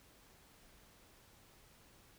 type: silence
effects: pink hiss -64 dBFS RMS until 2.18 s